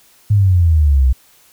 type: exponential sweep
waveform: sine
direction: down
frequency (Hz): 106.4 to 61.74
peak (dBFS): -8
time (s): 0.3-1.13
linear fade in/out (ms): 10
effects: white hiss -50 dBFS RMS until 1.52 s